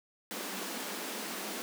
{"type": "high-pass noise", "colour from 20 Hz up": "pink", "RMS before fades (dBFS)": -39, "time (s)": [0.31, 1.62], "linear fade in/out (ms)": 0, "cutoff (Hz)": 190, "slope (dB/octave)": 96, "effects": []}